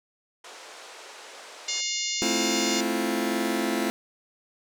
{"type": "band-pass noise", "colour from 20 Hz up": "pink", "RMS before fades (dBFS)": -45, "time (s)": [0.44, 1.81], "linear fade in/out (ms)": 5, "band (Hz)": [440, 8100], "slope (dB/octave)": 24}
{"type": "harmonic tone", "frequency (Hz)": 711, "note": "F5", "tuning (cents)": 31, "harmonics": [3, 4, 5, 6, 7, 8, 9, 10], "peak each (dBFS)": [-35, -35, -35, -35, -35, -35, -35, -35], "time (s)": [1.68, 2.81], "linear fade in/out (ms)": 5}
{"type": "chord", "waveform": "sawtooth", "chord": "F major seventh", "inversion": "first", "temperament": "just", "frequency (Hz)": [218.3, 261.9, 327.4, 349.2], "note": ["A3", "C4", "E4", "F4"], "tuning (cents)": [-13, 2, -12, 0], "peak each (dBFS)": -26, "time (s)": [2.22, 3.9], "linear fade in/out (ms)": 0}
{"effects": []}